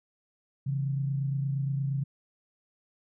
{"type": "tone pair together", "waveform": "sine", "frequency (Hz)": [136.23, 164.81], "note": ["C#3", "E3"], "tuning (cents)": [-30, 0], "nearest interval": "minor third", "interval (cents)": 330, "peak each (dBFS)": [-27, -37], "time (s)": [0.66, 2.04], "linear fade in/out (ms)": 10, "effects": []}